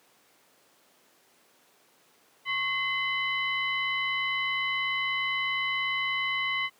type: tone with frequency modulation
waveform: sine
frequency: 2052 Hz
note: C7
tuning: 34 cents flat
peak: -26 dBFS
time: 2.45-6.7 s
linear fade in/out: 50 ms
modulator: 957 Hz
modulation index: 1
effects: pink hiss -62 dBFS RMS until 6.79 s + high-pass 300 Hz 12 dB/octave